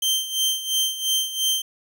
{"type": "tone with tremolo", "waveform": "sawtooth", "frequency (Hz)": 3134, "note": "G7", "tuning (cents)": -1, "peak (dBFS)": -15, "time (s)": [0.02, 1.62], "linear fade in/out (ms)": 5, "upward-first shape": "sine", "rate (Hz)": 2.9, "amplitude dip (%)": 75, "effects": []}